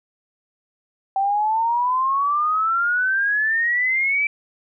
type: exponential sweep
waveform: sine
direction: up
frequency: 771 to 2335 Hz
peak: -17 dBFS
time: 1.16-4.27 s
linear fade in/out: 2 ms
effects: none

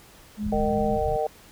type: tone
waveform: sine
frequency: 210 Hz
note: G#3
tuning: 19 cents sharp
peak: -26 dBFS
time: 0.37-0.99 s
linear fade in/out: 50 ms
type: low-pass noise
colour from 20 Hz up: pink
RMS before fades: -32 dBFS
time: 0.43-1.17 s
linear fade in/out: 2 ms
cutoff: 180 Hz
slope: 48 dB/octave
type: harmonic tone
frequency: 153.1 Hz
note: D#3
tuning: 28 cents flat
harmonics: 3 / 4 / 5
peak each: -27 / -27 / -27 dBFS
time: 0.52-1.27 s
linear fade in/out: 5 ms
effects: pink hiss -51 dBFS RMS until 1.51 s

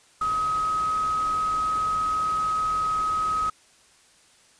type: tone in noise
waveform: sine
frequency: 1268 Hz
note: D#6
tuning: 32 cents sharp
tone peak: -22 dBFS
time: 0.21-3.5 s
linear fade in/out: 5 ms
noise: pink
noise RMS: -40 dBFS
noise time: 0.21-3.5 s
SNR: +15 dB
effects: white hiss -57 dBFS RMS until 4.59 s + resampled to 22050 Hz

